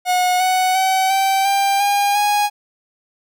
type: tone with pitch steps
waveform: 45% pulse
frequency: 727 / 742.7 / 758.7 / 775.1 / 791.9 / 809 / 826.5 Hz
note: F#5 / F#5 / F#5 / G5 / G5 / G#5 / G#5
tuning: -31 / +6 / +43 / -20 / +17 / -46 / -9 cents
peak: -14 dBFS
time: 0.05-2.5 s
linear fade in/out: 50 ms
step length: 350 ms
effects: none